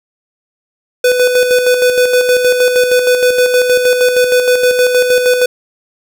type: tone with tremolo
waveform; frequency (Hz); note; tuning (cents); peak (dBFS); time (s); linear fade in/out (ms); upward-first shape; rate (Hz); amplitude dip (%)
square; 498.1; B4; +15; -7; 1.04-5.46; 5; square; 6.4; 45
effects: none